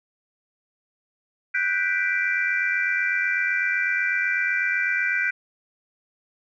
sine chord, G major seventh, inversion third, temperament equal, 1480 / 1568 / 1975.5 / 2349 Hz, F#6 / G6 / B6 / D7, 0 / 0 / 0 / 0 cents, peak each -26 dBFS, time 1.54-5.31 s, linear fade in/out 10 ms, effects tanh soft clip ceiling -10 dBFS

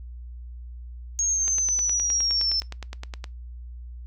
sine exponential sweep, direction down, 6570 to 5300 Hz, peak -21 dBFS, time 1.19-2.6 s, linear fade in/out 0 ms
click train, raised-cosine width 0.2 ms, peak -18 dBFS, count 18, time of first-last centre 1.48-3.242 s, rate 9.65 Hz
effects noise-tail reverb RT60 0.2 s tail -22 dB re dry + added 60 Hz sine -36 dBFS peak until 4.06 s

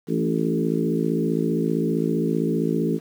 harmonic tone with a mistuned harmonic, 55.3 Hz, A1, 9 cents sharp, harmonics 3 / 4 / 5 / 6 / 7 / 8, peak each -25 / -26 / -27 / -28 / -28 / -29 dBFS, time 0.07-3 s, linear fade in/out 50 ms, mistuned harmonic 5, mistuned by +19 cents, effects 8-bit

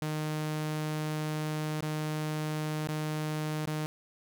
sawtooth tone with dropouts, 153.8 Hz, D#3, 20 cents flat, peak -27 dBFS, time 0.02-3.86 s, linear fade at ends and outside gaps 0 ms, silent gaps 1.806-1.825 / 2.872-2.887 / 3.657-3.673 s, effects none

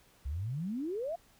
sine exponential sweep, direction up, 62.9 to 710 Hz, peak -33 dBFS, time 0.25-1.16 s, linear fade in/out 10 ms, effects pink hiss -64 dBFS RMS until 1.39 s

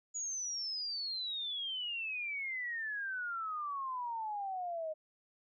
sine exponential sweep, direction down, 6890 to 616 Hz, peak -36 dBFS, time 0.14-4.94 s, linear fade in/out 20 ms, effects none

